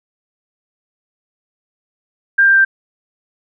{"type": "tone with pitch steps", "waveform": "sine", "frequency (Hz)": [1593, 1582.9, 1572.9], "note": ["G6", "G6", "G6"], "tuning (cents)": [27, 16, 5], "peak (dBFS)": -7, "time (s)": [2.38, 2.65], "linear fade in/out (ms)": 10, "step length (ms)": 90, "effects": []}